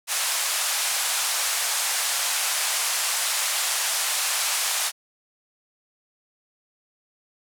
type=band-pass noise; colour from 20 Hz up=white; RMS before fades=-25 dBFS; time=0.07-4.92 s; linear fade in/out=50 ms; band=660 to 11000 Hz; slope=24 dB/octave; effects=none